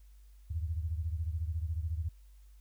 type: beating tone pair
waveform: sine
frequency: 78.4 / 92.4 Hz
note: D#2 / F#2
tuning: +14 / -2 cents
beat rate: 14 Hz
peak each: -33 / -38 dBFS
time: 0.5-2.09 s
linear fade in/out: 10 ms
effects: added 50 Hz sine -53 dBFS peak until 2.6 s + white hiss -72 dBFS RMS until 2.6 s